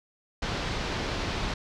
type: low-pass noise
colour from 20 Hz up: pink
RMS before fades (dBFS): -31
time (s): 0.42-1.54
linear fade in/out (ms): 5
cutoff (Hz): 5200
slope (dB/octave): 24
effects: none